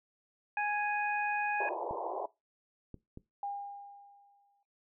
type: harmonic tone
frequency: 830.6 Hz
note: G#5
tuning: in tune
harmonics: 1 / 2 / 3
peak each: -32 / -35 / -37 dBFS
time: 0.57-1.69 s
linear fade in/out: 2 ms
type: band-pass noise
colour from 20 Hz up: white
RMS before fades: -37 dBFS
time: 1.6-2.26 s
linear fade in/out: 5 ms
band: 340 to 1000 Hz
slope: 96 dB/octave
type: clicks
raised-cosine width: 3 ms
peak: -32 dBFS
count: 3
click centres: 1.91 / 2.943 / 3.174 s
type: tone with exponential decay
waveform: sine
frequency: 806 Hz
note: G5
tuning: 48 cents sharp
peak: -33 dBFS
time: 3.43-4.63 s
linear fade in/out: 2 ms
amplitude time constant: 260 ms
effects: noise-tail reverb RT60 0.2 s tail -19 dB re dry